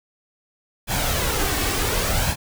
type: noise with flanger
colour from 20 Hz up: pink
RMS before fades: -22 dBFS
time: 0.87-2.36 s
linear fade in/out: 50 ms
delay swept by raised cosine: 1.2 to 2.7 ms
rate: 0.68 Hz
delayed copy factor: +0.5
effects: none